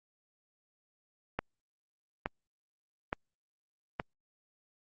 click train, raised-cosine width 0.5 ms, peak -16 dBFS, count 4, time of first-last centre 1.39-3.999 s, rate 1.15 Hz, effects Opus 48 kbps

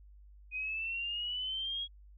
sine exponential sweep, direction up, 2489 to 3322 Hz, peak -34 dBFS, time 0.51-1.88 s, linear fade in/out 50 ms, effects added 50 Hz sine -53 dBFS peak until 2.17 s

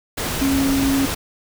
sine tone in noise, 272.7 Hz, C#4, 28 cents flat, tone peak -16 dBFS, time 0.41-1.06 s, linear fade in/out 10 ms, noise pink, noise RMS -24 dBFS, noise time 0.17-1.15 s, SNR +5 dB, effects none

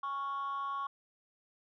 sine tone with amplitude modulation, 1108.7 Hz, C#6, in tune, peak -29 dBFS, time 0.03-0.87 s, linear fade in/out 5 ms, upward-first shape sine, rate 288 Hz, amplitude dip 70%, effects tanh soft clip ceiling -31 dBFS

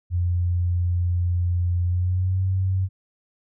sine tone with pitch glide, 88 to 94.32 Hz, F2 to F#2, +14 to +34 cents, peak -19 dBFS, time 0.1-2.89 s, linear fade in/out 50 ms, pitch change +120 cents, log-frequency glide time 1.84-2.42 s, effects none

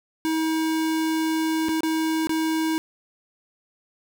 square tone with dropouts, 319.2 Hz, D#4, 44 cents sharp, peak -22 dBFS, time 0.25-2.78 s, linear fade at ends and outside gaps 0 ms, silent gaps 1.685-1.691 / 1.806-1.833 / 2.271-2.294 s, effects none

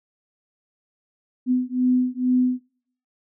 sine beating tone pair, 250.9 / 253.1 Hz, B3 / B3, +28 / +43 cents, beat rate 2.2 Hz, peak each -21 dBFS, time 1.46-2.61 s, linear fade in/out 50 ms, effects noise-tail reverb RT60 0.6 s tail -22 dB re dry

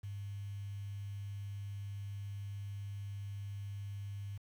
sine tone with quantisation, 100.4 Hz, G2, 42 cents sharp, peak -40 dBFS, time 0.03-4.38 s, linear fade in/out 10 ms, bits 10, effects none

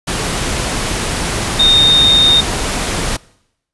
sine tone in noise, 3676 Hz, A#7, 25 cents flat, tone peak -7 dBFS, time 1.59-2.41 s, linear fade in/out 10 ms, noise pink, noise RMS -18 dBFS, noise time 0.07-3.17 s, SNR +8 dB, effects noise-tail reverb RT60 0.8 s tail -23 dB re dry + resampled to 24000 Hz

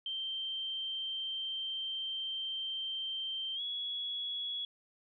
sine tone with pitch glide, 3136 to 3361 Hz, G7 to G#7, 0 to +20 cents, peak -35 dBFS, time 0.06-4.65 s, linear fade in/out 2 ms, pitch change +120 cents, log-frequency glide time 3.55-3.61 s, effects none

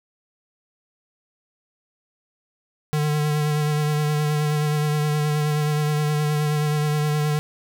square tone with vibrato, 150.1 Hz, D3, 38 cents sharp, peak -20 dBFS, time 2.93-7.39 s, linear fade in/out 0 ms, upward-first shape sine, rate 9.5 Hz, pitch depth 22 cents each way, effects none

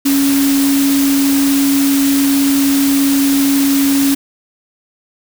sine tone in noise, 277.2 Hz, C#4, in tune, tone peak -10 dBFS, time 0.05-4.15 s, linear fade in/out 10 ms, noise white, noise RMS -20 dBFS, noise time 0.05-4.15 s, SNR +7 dB, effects none

